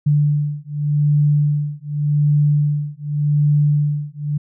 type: beating tone pair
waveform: sine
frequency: 146.83 / 147.69 Hz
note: D3 / D3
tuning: 0 / +10 cents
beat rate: 0.86 Hz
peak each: -17 dBFS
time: 0.06-4.38 s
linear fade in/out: 10 ms
effects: none